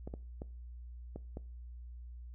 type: clicks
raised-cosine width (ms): 2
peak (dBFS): -29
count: 5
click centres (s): 0.075 / 0.139 / 0.419 / 1.16 / 1.371
effects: noise-tail reverb RT60 0.4 s tail -21 dB re dry + added 60 Hz sine -45 dBFS peak until 2.34 s